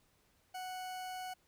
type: tone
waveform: 40% pulse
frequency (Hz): 740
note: F#5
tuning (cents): 0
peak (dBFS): -40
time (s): 0.54-1.34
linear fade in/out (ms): 10
effects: pink hiss -72 dBFS RMS until 1.47 s